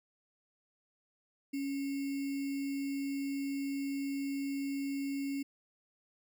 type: tone with sample-and-hold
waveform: sine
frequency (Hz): 277.2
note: C#4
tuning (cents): 0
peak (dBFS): -33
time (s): 1.53-5.43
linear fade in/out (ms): 10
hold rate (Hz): 2450
effects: none